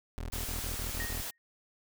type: tone bursts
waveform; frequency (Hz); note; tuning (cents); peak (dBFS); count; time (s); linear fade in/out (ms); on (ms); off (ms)
25% pulse; 41; E1; -9; -32; 7; 0.18-1.218; 0; 120; 33
type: noise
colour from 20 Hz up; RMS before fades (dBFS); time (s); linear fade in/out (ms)
white; -39; 0.32-1.31; 10
type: tone with exponential decay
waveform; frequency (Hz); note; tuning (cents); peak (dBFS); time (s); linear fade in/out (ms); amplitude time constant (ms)
sine; 1864.7; A#6; 0; -34; 1-1.38; 0; 82
effects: none